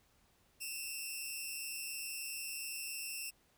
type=tone pair together; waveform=10% pulse; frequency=2579 / 2726 Hz; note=E7 / F7; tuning=-39 / -43 cents; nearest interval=minor second; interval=96 cents; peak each=-37 / -33 dBFS; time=0.6-3.31 s; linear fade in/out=20 ms; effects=pink hiss -71 dBFS RMS until 3.57 s